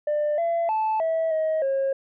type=tone with pitch steps; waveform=sine; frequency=596 / 676 / 873 / 650 / 632 / 542 Hz; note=D5 / E5 / A5 / E5 / D#5 / C#5; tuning=+25 / +43 / -14 / -24 / +27 / -39 cents; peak=-19 dBFS; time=0.07-1.93 s; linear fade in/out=5 ms; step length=310 ms; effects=tanh soft clip ceiling -19 dBFS